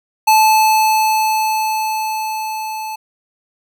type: tone with level ramp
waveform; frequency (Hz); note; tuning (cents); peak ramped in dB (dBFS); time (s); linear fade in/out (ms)
square; 870; A5; -20; -8 to -24; 0.27-2.96; 10
effects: none